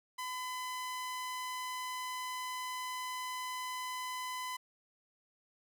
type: tone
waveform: sawtooth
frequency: 1010 Hz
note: B5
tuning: 39 cents sharp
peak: -34 dBFS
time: 0.18-4.57 s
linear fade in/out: 10 ms
effects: none